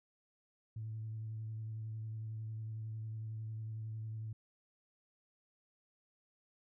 sine tone with vibrato, 110 Hz, A2, in tune, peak -39 dBFS, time 0.76-4.33 s, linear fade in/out 5 ms, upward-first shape sine, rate 11 Hz, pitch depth 17 cents each way, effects tanh soft clip ceiling -35 dBFS

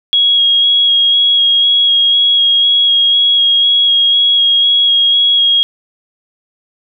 sine tone with vibrato, 3300 Hz, G#7, 12 cents flat, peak -7 dBFS, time 0.13-5.63 s, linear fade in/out 0 ms, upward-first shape square, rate 2 Hz, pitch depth 12 cents each way, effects none

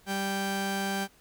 sawtooth tone pair together, 196 / 784 Hz, G3 / G5, 0 / 0 cents, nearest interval 2 octaves, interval 2400 cents, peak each -27 dBFS, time 0.06-1.08 s, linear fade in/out 50 ms, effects pink hiss -60 dBFS RMS until 1.2 s

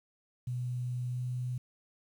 sine tone with pitch glide, 123.8 to 124.81 Hz, B2 to B2, +5 to +19 cents, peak -32 dBFS, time 0.47-1.58 s, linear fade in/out 5 ms, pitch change +14 cents, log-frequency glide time 1.1-1.21 s, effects 10-bit

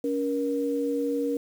sine tone pair together, 281.7 / 473.8 Hz, C#4 / A#4, +28 / +28 cents, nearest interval major sixth, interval 900 cents, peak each -27 dBFS, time 0.04-1.37 s, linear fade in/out 2 ms, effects 8-bit

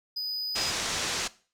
triangle tone, 4978 Hz, D#8, in tune, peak -28 dBFS, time 0.16-0.71 s, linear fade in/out 10 ms
white low-pass noise, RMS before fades -31 dBFS, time 0.55-1.28 s, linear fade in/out 10 ms, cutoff 7000 Hz, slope 24 dB/octave
effects noise-tail reverb RT60 0.4 s tail -19 dB re dry

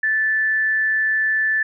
sine tone with amplitude modulation, 1753 Hz, A6, 7 cents flat, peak -15 dBFS, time 0.03-1.63 s, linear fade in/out 5 ms, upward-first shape sine, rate 195 Hz, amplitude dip 25%, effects none

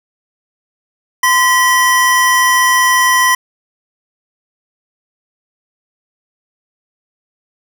square tone pair together, 1029 / 1942.5 Hz, C6 / B6, -29 / -29 cents, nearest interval major seventh, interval 1100 cents, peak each -12 dBFS, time 1.23-3.35 s, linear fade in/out 5 ms, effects none

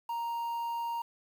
triangle tone with quantisation, 934 Hz, A#5, 3 cents sharp, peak -30 dBFS, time 0.09-1.02 s, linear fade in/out 5 ms, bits 9, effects none

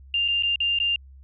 sine tone with dropouts, 2796 Hz, F7, 1 cent sharp, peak -20 dBFS, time 0.14-0.96 s, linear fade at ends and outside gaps 2 ms, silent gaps 0.28-0.284 / 0.425-0.433 / 0.559-0.603 / 0.788-0.8 s, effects added 67 Hz sine -44 dBFS peak until 1.23 s

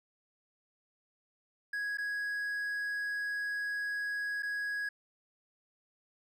triangle tone with dropouts, 1661.2 Hz, G#6, in tune, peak -31 dBFS, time 1.73-4.89 s, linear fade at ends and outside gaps 5 ms, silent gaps 1.973-1.983 / 4.424-4.43 s, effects none

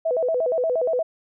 sine tone with vibrato, 570 Hz, C#5, 48 cents sharp, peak -19 dBFS, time 0.05-1.03 s, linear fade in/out 10 ms, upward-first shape square, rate 8.5 Hz, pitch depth 230 cents each way, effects none

